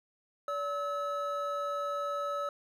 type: tone pair together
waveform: triangle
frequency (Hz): 574 / 1294.2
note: D5 / E6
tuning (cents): -40 / -32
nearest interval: octave + major second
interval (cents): 1408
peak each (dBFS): -33 / -32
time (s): 0.48-2.49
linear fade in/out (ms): 2
effects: none